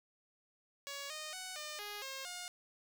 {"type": "tone with pitch steps", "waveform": "5% pulse", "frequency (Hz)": [561, 616, 744, 604, 413.5, 536, 715], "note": ["C#5", "D#5", "F#5", "D5", "G#4", "C5", "F5"], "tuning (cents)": [21, -17, 9, 48, -8, 42, 41], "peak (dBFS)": -31, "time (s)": [0.87, 2.48], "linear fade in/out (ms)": 0, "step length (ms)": 230, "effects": ["11-bit"]}